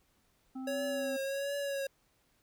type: harmonic tone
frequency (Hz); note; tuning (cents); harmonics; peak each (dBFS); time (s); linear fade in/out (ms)
261.6; C4; 0; 1 / 3 / 5; -38 / -50 / -57; 0.55-1.17; 10
type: tone with vibrato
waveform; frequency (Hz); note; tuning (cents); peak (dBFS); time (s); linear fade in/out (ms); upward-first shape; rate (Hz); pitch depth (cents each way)
square; 554.4; C#5; 0; -34; 0.67-1.87; 5; triangle; 1.4; 49
effects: pink hiss -72 dBFS RMS until 2.42 s